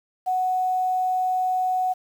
sine tone with quantisation, 740 Hz, F#5, in tune, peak -20 dBFS, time 0.26-1.94 s, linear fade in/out 20 ms, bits 8, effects none

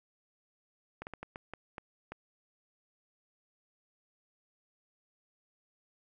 slowing click train, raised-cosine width 0.5 ms, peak -26 dBFS, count 8, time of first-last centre 1.02-2.12 s, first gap 49 ms, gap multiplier 1.38, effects none

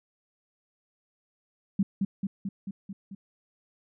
sine tone with echo, 196 Hz, G3, in tune, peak -20 dBFS, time 1.79-1.83 s, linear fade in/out 5 ms, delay 220 ms, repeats 6, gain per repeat -3 dB, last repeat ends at 3.15 s, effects none

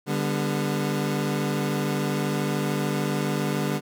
25% pulse chord, G major, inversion second, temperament equal with one note detuned, 146.83 / 199.88 / 246.9 Hz, D3 / G3 / B3, 0 / +34 / 0 cents, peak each -23 / -24 / -28 dBFS, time 0.06-3.81 s, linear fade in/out 50 ms, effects none

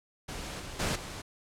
pink noise with level steps, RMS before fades -39 / -42 / -30 / -41 dBFS, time 0.28-1.22 s, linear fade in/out 10 ms, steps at 0.59 / 0.79 / 0.95 s, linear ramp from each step 10 ms, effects low-pass 9000 Hz 12 dB/octave

